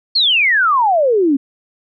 sine exponential sweep, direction down, 4435 to 262.2 Hz, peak -10 dBFS, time 0.15-1.37 s, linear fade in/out 10 ms, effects none

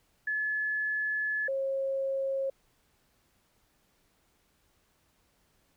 sine tone pair in turn, 1716 / 540.5 Hz, A6 / C#5, -44 / -44 cents, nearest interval octave + minor sixth, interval 2000 cents, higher first, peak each -28 dBFS, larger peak neither, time 0.27-1.48 / 1.48-2.5 s, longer first, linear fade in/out 5 ms, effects pink hiss -70 dBFS RMS until 5.76 s

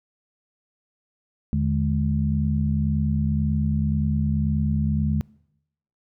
sine tone cluster, 80.2 / 149.6 / 211.5 Hz, E2 / D3 / G#3, -47 / +32 / +32 cents, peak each -24 dBFS, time 1.53-5.21 s, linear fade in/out 0 ms, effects noise-tail reverb RT60 0.8 s tail -24 dB re dry

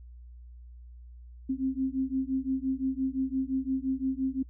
sine beating tone pair, 261.6 / 267.4 Hz, C4 / C4, 0 / +38 cents, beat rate 5.8 Hz, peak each -30 dBFS, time 1.49-4.43 s, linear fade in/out 10 ms, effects noise-tail reverb RT60 0.1 s tail -23 dB re dry + added 60 Hz sine -45 dBFS peak until 4.49 s

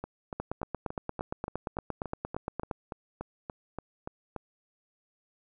two click trains, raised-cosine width 1 ms, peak -22 / -18 dBFS, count 16 / 21, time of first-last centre 0.04-4.363 / 0.4-2.712 s, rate 3.47 / 8.65 Hz, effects none

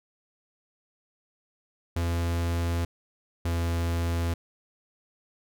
45% pulse tone pair in turn, 85 / 84.58 Hz, F2 / E2, -46 / +45 cents, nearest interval unison, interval 9 cents, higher first, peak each -25 dBFS, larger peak neither, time 1.96-2.85 / 3.45-4.34 s, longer neither, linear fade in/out 5 ms, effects none

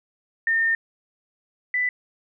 sine tone pair in turn, 1818 / 1989.4 Hz, A#6 / B6, -44 / +12 cents, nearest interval major second, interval 156 cents, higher second, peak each -18 / -20 dBFS, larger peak first, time 0.47-0.75 / 1.74-1.89 s, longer first, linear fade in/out 2 ms, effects none

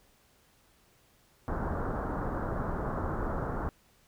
pink low-pass noise, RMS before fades -33 dBFS, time 1.48-3.69 s, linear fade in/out 0 ms, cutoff 1500 Hz, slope 48 dB/octave, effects pink hiss -65 dBFS RMS until 4.07 s

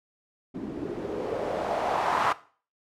blue noise with low-pass filter sweep, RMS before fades -29 dBFS, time 0.54-2.33 s, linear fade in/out 10 ms, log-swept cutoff 260 to 1100 Hz, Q 2.8, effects noise-tail reverb RT60 0.4 s tail -17 dB re dry

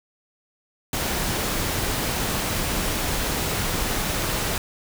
pink noise, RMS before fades -25 dBFS, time 0.93-4.58 s, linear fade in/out 2 ms, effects none

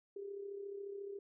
sine tone with amplitude modulation, 399.7 Hz, G4, 34 cents sharp, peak -40 dBFS, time 0.16-1.19 s, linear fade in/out 5 ms, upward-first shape sine, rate 34.2 Hz, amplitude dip 55%, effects none

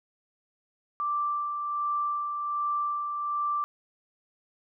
sine tone with tremolo, 1174.7 Hz, D6, in tune, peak -25 dBFS, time 1-3.64 s, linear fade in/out 0 ms, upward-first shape sine, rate 1.3 Hz, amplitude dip 40%, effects none

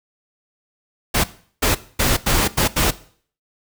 pink noise bursts at uneven times, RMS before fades -17 dBFS, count 6, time 1.14-1.24 / 1.62-1.75 / 1.99-2.17 / 2.26-2.48 / 2.57-2.68 / 2.76-2.91 s, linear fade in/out 10 ms, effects noise-tail reverb RT60 0.5 s tail -17 dB re dry

